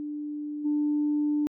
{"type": "tone with level steps", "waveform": "sine", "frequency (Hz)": 296.5, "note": "D4", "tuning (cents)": 17, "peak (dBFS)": [-31, -22], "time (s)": [0, 1.47], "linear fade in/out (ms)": 0, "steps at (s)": 0.64, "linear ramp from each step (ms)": 20, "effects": ["tanh soft clip ceiling -18 dBFS"]}